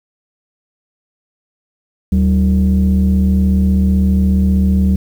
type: tone pair together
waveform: sine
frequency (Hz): 75.72 / 190.8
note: D#2 / G3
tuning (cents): -47 / -47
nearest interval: octave + major third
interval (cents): 1600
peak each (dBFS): -10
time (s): 2.12-4.96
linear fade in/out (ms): 5
effects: tanh soft clip ceiling -6 dBFS + 7-bit